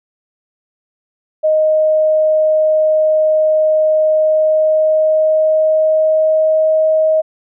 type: tone with pitch glide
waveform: sine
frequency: 622.3 to 629.5 Hz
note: D#5 to D#5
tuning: 0 to +20 cents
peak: -9 dBFS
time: 1.43-7.22 s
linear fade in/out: 20 ms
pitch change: +20 cents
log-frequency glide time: 4.07-6.75 s
effects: none